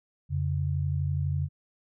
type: tone pair together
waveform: sine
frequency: 88.3 / 140.45 Hz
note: F2 / C#3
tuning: +20 / +23 cents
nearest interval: minor sixth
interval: 803 cents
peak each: -28 dBFS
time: 0.29-1.49 s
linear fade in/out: 50 ms
effects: none